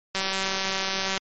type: click train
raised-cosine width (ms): 0.2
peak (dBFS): -9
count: 198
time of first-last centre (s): 0.15-1.176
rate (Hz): 192
effects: MP3 32 kbps